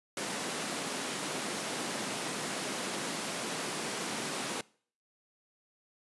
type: high-pass noise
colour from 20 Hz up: pink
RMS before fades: -36 dBFS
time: 0.17-4.61 s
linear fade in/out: 2 ms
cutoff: 180 Hz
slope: 24 dB/octave
effects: noise-tail reverb RT60 0.5 s tail -23 dB re dry + resampled to 24000 Hz